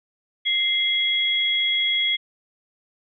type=tone pair together; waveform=sine; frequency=2093 / 3322 Hz; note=C7 / G#7; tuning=0 / 0 cents; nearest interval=minor sixth; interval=800 cents; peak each=-24 / -20 dBFS; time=0.45-2.17 s; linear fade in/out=20 ms; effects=none